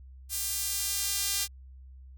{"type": "tone with high-pass filter sweep", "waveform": "sawtooth", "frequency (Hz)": 398.8, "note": "G4", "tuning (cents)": 30, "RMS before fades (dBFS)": -31, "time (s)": [0.29, 1.48], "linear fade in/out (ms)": 50, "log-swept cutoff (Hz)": [8100, 4700], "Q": 0.71, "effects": ["added 65 Hz sine -46 dBFS peak until 2.17 s"]}